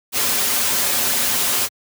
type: noise with comb filter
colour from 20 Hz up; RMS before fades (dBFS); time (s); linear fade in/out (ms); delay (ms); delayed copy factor
white; -19; 0.12-1.69; 50; 6.2; -0.8
effects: high-pass 100 Hz 12 dB/octave